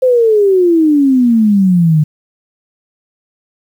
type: exponential sweep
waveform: sine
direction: down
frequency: 523.3 to 148.6 Hz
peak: -6 dBFS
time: 0.02-2.04 s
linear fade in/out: 10 ms
effects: 7-bit